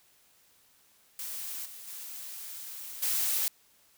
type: noise with level steps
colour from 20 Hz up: blue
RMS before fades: -38 / -46 / -42 / -29 dBFS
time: 1.19-3.48 s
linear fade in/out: 0 ms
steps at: 1.65 / 1.87 / 3.02 s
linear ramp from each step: 10 ms
effects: white hiss -64 dBFS RMS until 3.97 s